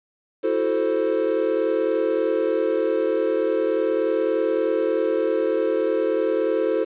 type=chord; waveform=triangle; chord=F# half-diminished seventh; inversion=third; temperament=equal; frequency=329.6 / 370 / 440 / 523.3 Hz; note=E4 / F#4 / A4 / C5; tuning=0 / 0 / 0 / 0 cents; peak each=-24 / -25 / -21 / -22 dBFS; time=0.43-6.85 s; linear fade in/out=20 ms; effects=resampled to 8000 Hz + 8-bit